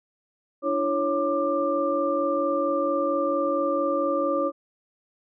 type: tone cluster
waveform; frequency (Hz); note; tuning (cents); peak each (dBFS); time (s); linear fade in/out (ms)
sine; 293.5 / 337.9 / 552 / 1187; D4 / E4 / C#5 / D6; -1 / +43 / -7 / +18; -29 / -30 / -24 / -28; 0.62-4.52; 50
effects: none